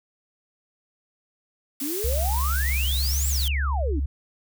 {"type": "noise", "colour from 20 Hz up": "blue", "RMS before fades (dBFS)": -31, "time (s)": [1.8, 3.48], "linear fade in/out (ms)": 2}
{"type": "exponential two-way sweep", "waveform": "sine", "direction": "up then down", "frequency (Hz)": [261.6, 7902, 261.6], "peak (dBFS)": -28, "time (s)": [1.81, 4], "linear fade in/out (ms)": 10, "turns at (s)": 3.28}
{"type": "tone with pitch glide", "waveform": "sine", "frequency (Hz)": [67.2, 69.29], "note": ["C2", "C#2"], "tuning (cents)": [47, 0], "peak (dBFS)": -22, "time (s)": [2.04, 4.06], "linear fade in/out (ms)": 5, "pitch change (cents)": 53, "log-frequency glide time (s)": [2.85, 3.34]}
{"effects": []}